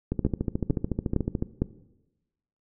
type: two click trains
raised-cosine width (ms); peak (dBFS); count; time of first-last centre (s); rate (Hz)
3; -13 / -10; 19 / 4; 0.12-1.424 / 0.25-1.62; 13.8 / 2.19
effects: noise-tail reverb RT60 1.0 s tail -17 dB re dry